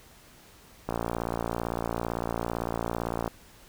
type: click train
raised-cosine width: 1 ms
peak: -15 dBFS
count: 139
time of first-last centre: 0.89-3.278 s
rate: 57.8 Hz
effects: pink hiss -54 dBFS RMS until 3.68 s